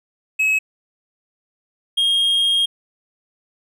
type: tone pair in turn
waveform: triangle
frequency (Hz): 2567 / 3243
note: E7 / G#7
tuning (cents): -47 / -42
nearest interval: major third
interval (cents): 405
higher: second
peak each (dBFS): -13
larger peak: neither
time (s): 0.39-0.59 / 1.97-2.66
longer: second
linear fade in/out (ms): 10
effects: none